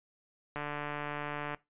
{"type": "click train", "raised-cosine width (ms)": 0.5, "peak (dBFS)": -22, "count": 146, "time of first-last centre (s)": [0.56, 1.546], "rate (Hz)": 147, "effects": ["noise-tail reverb RT60 0.2 s tail -20 dB re dry", "resampled to 8000 Hz"]}